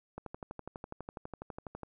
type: click train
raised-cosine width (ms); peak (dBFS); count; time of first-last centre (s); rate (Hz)
1; -27; 21; 0.18-1.833; 12.1
effects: none